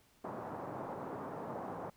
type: band-pass noise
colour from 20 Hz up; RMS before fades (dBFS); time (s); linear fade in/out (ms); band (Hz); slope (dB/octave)
white; -43; 0.24-1.9; 5; 110 to 1000; 24
effects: pink hiss -68 dBFS RMS until 1.96 s